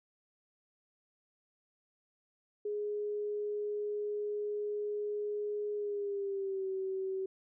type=tone with pitch glide; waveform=sine; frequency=416.2 to 381.7 Hz; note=G#4 to G4; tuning=+4 to -46 cents; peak=-33 dBFS; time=2.65-7.26 s; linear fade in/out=5 ms; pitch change=-150 cents; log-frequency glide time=5.75-6.67 s; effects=none